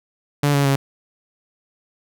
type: tone with pitch steps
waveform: sawtooth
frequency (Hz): 144.5 / 141.04 / 137.66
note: D3 / C#3 / C#3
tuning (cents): -28 / +30 / -12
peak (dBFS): -11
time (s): 0.43-0.76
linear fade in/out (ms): 5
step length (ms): 110
effects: none